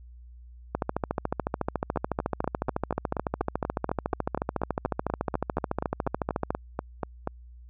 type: two click trains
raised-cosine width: 1 ms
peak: -14 / -12 dBFS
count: 23 / 81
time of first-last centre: 1.96-7.274 / 0.75-6.505 s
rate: 4.14 / 13.9 Hz
effects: added 60 Hz sine -45 dBFS peak until 7.69 s